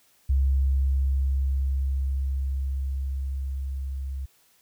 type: tone with level ramp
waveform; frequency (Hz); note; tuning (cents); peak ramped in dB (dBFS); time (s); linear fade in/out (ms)
sine; 67.4; C#2; -48; -18 to -29; 0.29-4.26; 10
effects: white hiss -62 dBFS RMS until 4.61 s